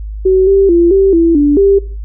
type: tone with pitch steps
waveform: sine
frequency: 377.1 / 391.7 / 342.1 / 388.9 / 333.6 / 290.1 / 395.7 Hz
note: F#4 / G4 / F4 / G4 / E4 / D4 / G4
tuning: +33 / -1 / -36 / -14 / +21 / -21 / +16 cents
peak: -5 dBFS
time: 0.25-1.79 s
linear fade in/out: 10 ms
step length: 220 ms
effects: noise-tail reverb RT60 0.4 s tail -20 dB re dry + added 52 Hz sine -20 dBFS peak until 2.04 s